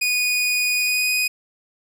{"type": "tone with pitch glide", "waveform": "sawtooth", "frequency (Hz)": [2470, 2491], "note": ["D#7", "D#7"], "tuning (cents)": [-13, 1], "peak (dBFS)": -15, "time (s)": [0.01, 1.28], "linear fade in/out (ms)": 10, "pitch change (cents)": 14, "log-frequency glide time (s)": [0.76, 1.11], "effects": []}